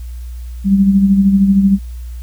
sine tone with tremolo, 196 Hz, G3, in tune, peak -5 dBFS, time 0.64-1.79 s, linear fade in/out 50 ms, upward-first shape sine, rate 13 Hz, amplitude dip 50%, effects added 60 Hz sine -24 dBFS peak until 2.22 s + white hiss -48 dBFS RMS until 2.22 s

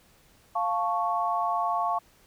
sine chord, F augmented, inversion none, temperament equal, 698.5 / 880 / 1108.7 Hz, F5 / A5 / C#6, 0 / 0 / 0 cents, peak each -28 / -30 / -28 dBFS, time 0.55-1.99 s, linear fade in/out 10 ms, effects pink hiss -60 dBFS RMS until 2.26 s

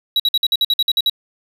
triangle tone bursts, 3881 Hz, B7, 31 cents flat, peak -11 dBFS, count 11, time 0.16-1.097 s, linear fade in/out 2 ms, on 37 ms, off 53 ms, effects none

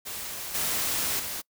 white noise with level steps, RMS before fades -36 / -28 / -34 dBFS, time 0.05-1.42 s, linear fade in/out 20 ms, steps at 0.54 / 1.19 s, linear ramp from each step 10 ms, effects noise-tail reverb RT60 0.1 s tail -25 dB re dry

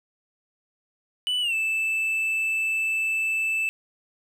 triangle tone with pitch glide, 2977 to 2637 Hz, F#7 to E7, +10 to 0 cents, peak -21 dBFS, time 1.27-3.69 s, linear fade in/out 0 ms, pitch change -210 cents, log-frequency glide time 1.41-1.54 s, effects none

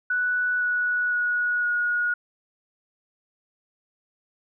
sine tone with pitch steps, 1480 / 1468.9 / 1457.9 / 1447 Hz, F#6 / F#6 / F#6 / F#6, 0 / -13 / -26 / -39 cents, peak -21 dBFS, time 0.1-2.14 s, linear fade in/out 5 ms, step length 510 ms, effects none

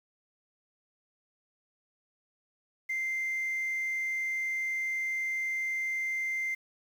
sine tone, 2088 Hz, C7, 4 cents flat, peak -28 dBFS, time 2.89-6.55 s, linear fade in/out 10 ms, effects tanh soft clip ceiling -26 dBFS + 9-bit

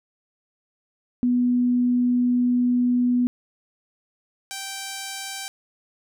sine / 5% pulse tone pair in turn, 245.9 / 780.7 Hz, B3 / G5, -7 / -7 cents, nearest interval octave + minor sixth, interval 2000 cents, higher second, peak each -17 / -19 dBFS, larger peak first, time 1.23-3.27 / 4.51-5.48 s, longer first, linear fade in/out 0 ms, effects none

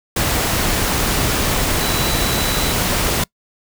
sine tone in noise, 3951 Hz, B7, in tune, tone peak -26 dBFS, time 1.81-2.73 s, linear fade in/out 5 ms, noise pink, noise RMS -18 dBFS, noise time 0.16-3.24 s, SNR -11 dB, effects noise-tail reverb RT60 0.1 s tail -25 dB re dry

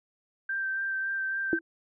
sine tone with vibrato, 1568 Hz, G6, in tune, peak -28 dBFS, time 0.49-1.59 s, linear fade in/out 5 ms, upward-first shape sine, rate 3.6 Hz, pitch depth 16 cents each way
sine tone with exponential decay, 331.4 Hz, E4, 9 cents sharp, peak -18 dBFS, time 1.53-1.61 s, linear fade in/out 1 ms, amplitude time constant 17 ms
effects none

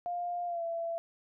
sine tone with pitch glide, 703 to 670.9 Hz, F5 to E5, +11 to +30 cents, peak -32 dBFS, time 0.06-0.98 s, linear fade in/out 0 ms, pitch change -81 cents, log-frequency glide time 0.46-0.63 s, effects none

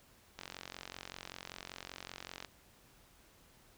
click train, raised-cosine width 0.2 ms, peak -26 dBFS, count 94, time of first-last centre 0.39-2.448 s, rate 45.2 Hz, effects pink hiss -64 dBFS RMS until 3.77 s

